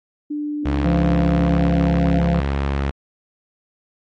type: tone with pitch glide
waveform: sine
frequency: 296.4 to 278.2 Hz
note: D4 to C#4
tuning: +16 to +6 cents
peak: -22 dBFS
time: 0.3-2.19 s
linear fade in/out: 10 ms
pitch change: -110 cents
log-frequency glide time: 0.91-2.06 s
type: tone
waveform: sawtooth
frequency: 69.3 Hz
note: C#2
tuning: in tune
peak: -15 dBFS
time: 0.65-2.91 s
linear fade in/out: 10 ms
type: harmonic tone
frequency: 171.4 Hz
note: F3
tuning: 32 cents flat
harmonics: 1 / 3 / 4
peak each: -17 / -27 / -29 dBFS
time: 0.84-2.41 s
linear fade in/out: 20 ms
effects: low-pass 3000 Hz 12 dB/octave + AAC 32 kbps